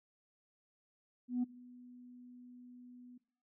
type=tone with ADSR envelope; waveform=sine; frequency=246.9 Hz; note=B3; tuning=in tune; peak=-28 dBFS; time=1.28-3.18 s; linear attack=150 ms; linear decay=15 ms; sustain=-24 dB; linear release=8 ms; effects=noise-tail reverb RT60 0.5 s tail -20 dB re dry + tanh soft clip ceiling -28 dBFS